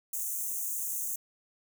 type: high-pass noise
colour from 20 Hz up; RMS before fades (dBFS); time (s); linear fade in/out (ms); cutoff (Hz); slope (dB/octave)
white; -34; 0.13-1.16; 5; 6100; 96
effects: none